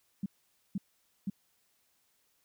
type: tone bursts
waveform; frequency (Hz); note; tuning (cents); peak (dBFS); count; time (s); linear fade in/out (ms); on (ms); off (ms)
sine; 196; G3; 0; -30; 3; 0.23-1.3; 5; 30; 490
effects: white hiss -73 dBFS RMS until 2.44 s